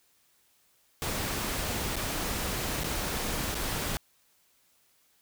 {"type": "noise with dropouts", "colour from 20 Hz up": "pink", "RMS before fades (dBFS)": -32, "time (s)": [1.02, 3.97], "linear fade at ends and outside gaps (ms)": 0, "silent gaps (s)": [[1.957, 1.965], [2.835, 2.843], [3.545, 3.552]], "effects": ["white hiss -67 dBFS RMS until 5.21 s"]}